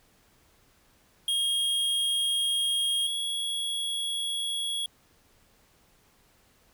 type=tone pair in turn; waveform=square; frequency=3255 / 3337 Hz; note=G#7 / G#7; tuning=-36 / +8 cents; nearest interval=unison; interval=44 cents; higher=second; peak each=-25 / -29 dBFS; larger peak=first; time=1.28-3.07 / 3.07-4.86 s; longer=neither; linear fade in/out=2 ms; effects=pink hiss -63 dBFS RMS until 6.73 s

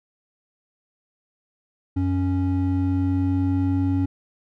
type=tone pair together; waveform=triangle; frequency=92.5 / 277.2 Hz; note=F#2 / C#4; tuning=0 / 0 cents; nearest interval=octave + perfect fifth; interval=1900 cents; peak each=-20 dBFS; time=1.96-4.06 s; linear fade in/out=10 ms; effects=none

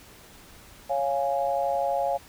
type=chord; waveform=sine; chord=Db major; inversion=none; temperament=equal; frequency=554.4 / 698.5 / 830.6 Hz; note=Db5 / F5 / Ab5; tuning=0 / 0 / 0 cents; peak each=-27 / -27 / -29 dBFS; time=0.89-2.18 s; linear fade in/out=20 ms; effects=pink hiss -50 dBFS RMS until 2.28 s

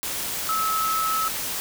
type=tone in noise; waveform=sine; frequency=1298 Hz; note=E6; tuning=27 cents flat; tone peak=-22 dBFS; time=0.49-1.28 s; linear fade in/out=0 ms; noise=white; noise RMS=-29 dBFS; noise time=0.03-1.6 s; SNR=+4 dB; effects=none

